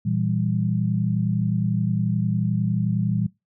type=chord; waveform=sine; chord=E diminished; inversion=second; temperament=equal; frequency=116.54 / 164.81 / 196 Hz; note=Bb2 / E3 / G3; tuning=0 / 0 / 0 cents; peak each=-24 / -25 / -25 dBFS; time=0.05-3.27 s; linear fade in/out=10 ms; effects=noise-tail reverb RT60 0.2 s tail -20 dB re dry